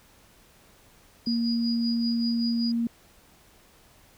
sine tone with tremolo, 4897 Hz, D#8, 28 cents flat, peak -30 dBFS, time 1.26-2.72 s, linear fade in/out 5 ms, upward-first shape sine, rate 5.2 Hz, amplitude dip 70%
sine tone, 233.1 Hz, A#3, in tune, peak -23 dBFS, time 1.27-2.87 s, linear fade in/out 2 ms
effects pink hiss -57 dBFS RMS until 4.17 s

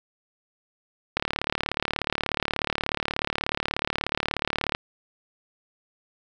click train, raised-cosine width 0.3 ms, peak -8 dBFS, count 132, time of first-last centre 1.17-4.749 s, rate 36.6 Hz, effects none

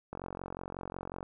click train, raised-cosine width 1 ms, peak -25 dBFS, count 51, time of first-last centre 0.13-1.229 s, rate 45.5 Hz, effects none

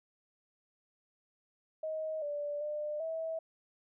sine tone with pitch steps, 629 / 584 / 599 / 648 Hz, D#5 / D5 / D5 / E5, +19 / -10 / +34 / -30 cents, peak -34 dBFS, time 1.83-3.39 s, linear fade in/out 5 ms, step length 390 ms, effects none

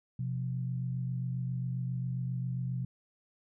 sine tone pair together, 127.17 / 174.61 Hz, C3 / F3, -49 / 0 cents, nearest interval perfect fourth, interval 549 cents, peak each -32 / -39 dBFS, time 0.19-2.85 s, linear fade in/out 5 ms, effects none

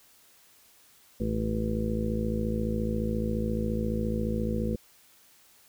harmonic tone, 54.4 Hz, A1, 19 cents flat, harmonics 1 / 2 / 3 / 4 / 6 / 7 / 8 / 9, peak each -33 / -34 / -38 / -30 / -39 / -38 / -44 / -35 dBFS, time 1.2-4.76 s, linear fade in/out 5 ms, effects white hiss -59 dBFS RMS until 5.68 s

